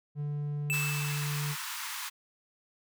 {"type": "tone", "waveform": "triangle", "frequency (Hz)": 146.5, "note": "D3", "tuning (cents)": -4, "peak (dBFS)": -29, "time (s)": [0.15, 1.56], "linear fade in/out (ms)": 50}
{"type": "tone with exponential decay", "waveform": "square", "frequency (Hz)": 2637, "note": "E7", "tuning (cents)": 0, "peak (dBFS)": -28, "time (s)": [0.7, 1.85], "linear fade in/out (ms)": 0, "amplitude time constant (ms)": 250}
{"type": "high-pass noise", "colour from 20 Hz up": "pink", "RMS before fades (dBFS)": -38, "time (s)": [0.72, 2.1], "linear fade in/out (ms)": 20, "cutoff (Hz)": 890, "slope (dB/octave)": 96}
{"effects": []}